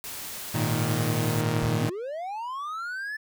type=noise; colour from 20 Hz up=white; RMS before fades=-37 dBFS; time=0.04-1.41 s; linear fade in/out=0 ms
type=chord; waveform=sawtooth; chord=Ab suspended second; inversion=none; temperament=equal with one note detuned; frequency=105.82 / 116.54 / 155.56 Hz; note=Ab2 / Bb2 / Eb3; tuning=+33 / 0 / 0 cents; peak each=-27 / -23 / -24 dBFS; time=0.54-1.9 s; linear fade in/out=10 ms
type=linear sweep; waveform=triangle; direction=up; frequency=32 to 1760 Hz; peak=-29 dBFS; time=1.62-3.17 s; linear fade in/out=10 ms
effects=none